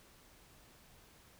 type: silence
effects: pink hiss -62 dBFS RMS until 1.39 s